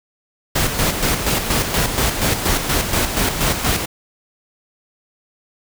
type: noise with tremolo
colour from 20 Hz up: pink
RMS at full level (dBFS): -17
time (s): 0.55-3.86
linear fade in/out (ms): 10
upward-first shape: square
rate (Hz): 4.2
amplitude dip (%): 50
effects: none